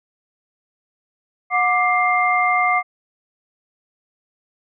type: tone cluster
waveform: sine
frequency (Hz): 728 / 1180 / 2104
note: F#5 / D6 / C7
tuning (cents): -28 / +8 / +9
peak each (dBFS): -19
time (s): 1.5-2.83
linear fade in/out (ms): 50
effects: none